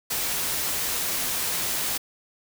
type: noise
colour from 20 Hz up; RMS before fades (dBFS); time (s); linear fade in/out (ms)
white; -27; 0.1-1.98; 10
effects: none